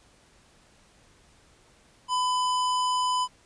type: tone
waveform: square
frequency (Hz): 1003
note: B5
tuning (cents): +26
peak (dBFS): -24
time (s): 2.08-3.28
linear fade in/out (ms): 50
effects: pink hiss -59 dBFS RMS until 3.45 s + resampled to 22050 Hz